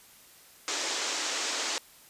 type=band-pass noise; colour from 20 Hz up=white; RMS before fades=-32 dBFS; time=0.68-1.78 s; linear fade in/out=0 ms; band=270 to 7500 Hz; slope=48 dB/octave; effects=white hiss -55 dBFS RMS until 2.09 s + resampled to 32000 Hz